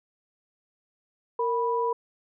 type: tone pair together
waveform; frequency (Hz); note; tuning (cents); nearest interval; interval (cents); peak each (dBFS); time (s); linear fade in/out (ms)
sine; 463 / 983; A#4 / B5; -12 / -8; octave + minor second; 1304; -26; 1.39-1.93; 5
effects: none